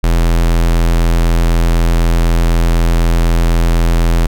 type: tone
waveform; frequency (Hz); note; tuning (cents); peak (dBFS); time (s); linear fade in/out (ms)
square; 42; E1; +33; -9; 0.03-4.27; 10
effects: none